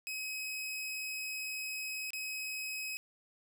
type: tone with dropouts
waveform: sawtooth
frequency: 2543 Hz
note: D#7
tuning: 37 cents sharp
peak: -34 dBFS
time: 0.07-2.97 s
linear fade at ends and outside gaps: 0 ms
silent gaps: 2.105-2.133 s
effects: 12-bit